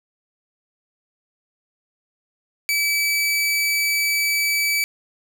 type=tone; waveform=sawtooth; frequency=2300 Hz; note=D7; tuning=37 cents flat; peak=-15 dBFS; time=2.69-4.84 s; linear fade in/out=0 ms; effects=none